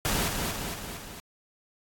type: noise with echo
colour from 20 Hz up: pink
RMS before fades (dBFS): -27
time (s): 0.05-0.28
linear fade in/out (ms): 0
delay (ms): 230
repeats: 4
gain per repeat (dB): -4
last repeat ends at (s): 1.2
effects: AAC 64 kbps

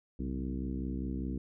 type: harmonic tone with a mistuned harmonic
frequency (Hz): 65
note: C2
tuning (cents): -11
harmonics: 1 / 2 / 3 / 4 / 5 / 6 / 7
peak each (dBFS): -37 / -44 / -39 / -39 / -43 / -51 / -53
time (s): 0.19-1.38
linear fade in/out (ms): 5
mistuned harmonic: 2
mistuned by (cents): +97
effects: none

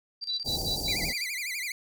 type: tone with tremolo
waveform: sine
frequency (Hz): 4699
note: D8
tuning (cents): 0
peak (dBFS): -31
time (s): 0.21-1.27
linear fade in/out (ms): 20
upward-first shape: square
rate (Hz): 16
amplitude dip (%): 75
type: tone bursts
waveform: sine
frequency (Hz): 3951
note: B7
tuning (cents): 0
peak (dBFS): -28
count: 4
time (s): 0.28-0.957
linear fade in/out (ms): 20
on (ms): 110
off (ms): 79
type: band-stop noise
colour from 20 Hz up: pink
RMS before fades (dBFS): -34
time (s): 0.44-1.14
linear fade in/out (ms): 50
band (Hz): 860 to 4200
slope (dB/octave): 96
type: tone with vibrato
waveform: sawtooth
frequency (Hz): 2194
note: C#7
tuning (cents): -18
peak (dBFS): -28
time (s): 0.88-1.72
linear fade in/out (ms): 2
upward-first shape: sine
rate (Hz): 12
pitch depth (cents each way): 180
effects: none

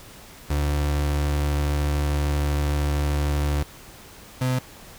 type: tone pair in turn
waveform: 35% pulse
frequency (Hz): 73 / 127.95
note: D2 / C3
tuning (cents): -10 / -38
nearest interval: minor seventh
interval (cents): 972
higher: second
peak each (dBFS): -19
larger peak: neither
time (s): 0.5-3.63 / 4.41-4.59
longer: first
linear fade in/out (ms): 5
effects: pink hiss -45 dBFS RMS until 4.98 s

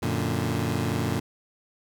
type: chord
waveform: 20% pulse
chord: Gb augmented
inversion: none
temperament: equal with one note detuned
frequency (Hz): 92.5 / 116.95 / 146.83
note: Gb2 / Bb2 / D3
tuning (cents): 0 / +6 / 0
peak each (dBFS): -25 / -23 / -25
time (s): 0.02-1.2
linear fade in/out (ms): 10
effects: none

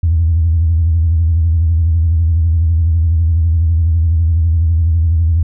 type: tone with vibrato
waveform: sine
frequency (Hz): 82.2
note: E2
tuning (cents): -4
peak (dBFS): -8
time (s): 0.03-5.43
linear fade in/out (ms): 5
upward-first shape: sine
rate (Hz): 12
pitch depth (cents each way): 91
effects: tanh soft clip ceiling -4 dBFS

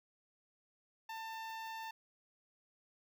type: tone with notch filter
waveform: sawtooth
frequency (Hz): 894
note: A5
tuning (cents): +27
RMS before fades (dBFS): -45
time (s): 1.09-1.91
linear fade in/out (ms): 5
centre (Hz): 9300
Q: 0.64
effects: none

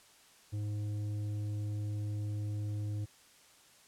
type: tone with tanh clipping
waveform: sine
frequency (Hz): 104.3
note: G#2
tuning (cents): +8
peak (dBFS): -35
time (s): 0.52-3.06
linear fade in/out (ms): 20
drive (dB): 8
effects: white hiss -61 dBFS RMS until 3.87 s + low-pass 10000 Hz 12 dB/octave

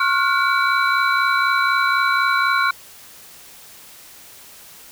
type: tone cluster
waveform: sine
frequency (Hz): 1087 / 1401 / 1465 / 2291 / 3992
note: C#6 / F6 / F#6 / D7 / B7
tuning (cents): -34 / +5 / -18 / -44 / +18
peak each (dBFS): -19 / -20 / -22 / -24 / -28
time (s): 0-2.71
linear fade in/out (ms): 5
effects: white hiss -43 dBFS RMS until 4.91 s

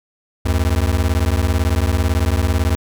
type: beating tone pair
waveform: square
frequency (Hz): 72 / 90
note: D2 / F#2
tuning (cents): -34 / -47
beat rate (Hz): 18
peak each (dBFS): -18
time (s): 0.45-2.76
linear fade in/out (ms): 10
effects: none

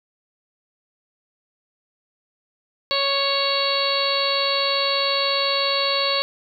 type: harmonic tone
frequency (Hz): 554.4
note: C#5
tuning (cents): 0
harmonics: 1 / 2 / 3 / 4 / 5 / 6 / 7 / 8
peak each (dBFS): -25 / -26 / -34 / -30 / -29 / -31 / -26 / -24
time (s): 2.91-6.22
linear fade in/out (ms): 0
effects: 9-bit

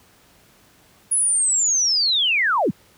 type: linear sweep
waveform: sine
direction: down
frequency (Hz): 10500 to 116.54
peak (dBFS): -16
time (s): 1.11-2.71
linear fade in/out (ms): 10
effects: pink hiss -54 dBFS RMS until 2.97 s + high-pass 60 Hz 12 dB/octave

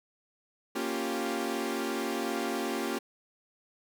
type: chord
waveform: sawtooth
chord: G half-diminished seventh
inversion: first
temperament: equal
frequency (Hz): 233.1 / 277.2 / 349.2 / 392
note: Bb3 / Db4 / F4 / G4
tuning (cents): 0 / 0 / 0 / 0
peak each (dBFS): -32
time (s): 0.75-2.99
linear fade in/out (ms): 10
effects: none

